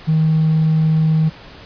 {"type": "tone with hard clipping", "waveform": "sine", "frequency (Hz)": 157.9, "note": "D#3", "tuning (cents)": 26, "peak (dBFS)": -12, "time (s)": [0.07, 1.3], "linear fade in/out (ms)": 20, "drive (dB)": 1, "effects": ["pink hiss -39 dBFS RMS until 1.65 s", "resampled to 11025 Hz"]}